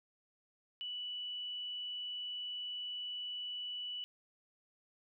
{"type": "tone", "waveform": "sine", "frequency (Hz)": 2960, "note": "F#7", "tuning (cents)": 0, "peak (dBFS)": -39, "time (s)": [0.81, 4.04], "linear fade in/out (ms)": 0, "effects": []}